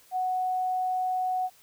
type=tone; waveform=sine; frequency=740 Hz; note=F#5; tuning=in tune; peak=-25 dBFS; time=0.11-1.5 s; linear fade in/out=50 ms; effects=white hiss -58 dBFS RMS until 1.62 s